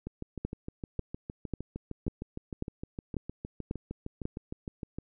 two click trains, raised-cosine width 3 ms, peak -24 / -19 dBFS, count 33 / 8, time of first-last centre 0.07-4.986 / 0.45-4.254 s, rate 6.51 / 1.84 Hz, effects none

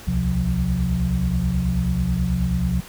sine tone cluster, 62.9 / 72.2 / 129.1 / 177.9 Hz, B1 / D2 / C3 / F3, +32 / -29 / -23 / +32 cents, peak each -25 / -25 / -25 / -22 dBFS, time 0.07-2.81 s, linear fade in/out 10 ms, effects pink hiss -41 dBFS RMS until 2.88 s

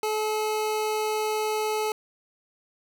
25% pulse tone, 430.1 Hz, A4, 39 cents flat, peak -21 dBFS, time 0.03-1.92 s, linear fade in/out 2 ms, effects none

